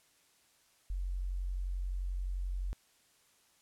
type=tone; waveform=sine; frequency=45.74 Hz; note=F#1; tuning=19 cents flat; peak=-33 dBFS; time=0.9-2.73 s; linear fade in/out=0 ms; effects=white hiss -68 dBFS RMS until 3.61 s + low-pass 11000 Hz 12 dB/octave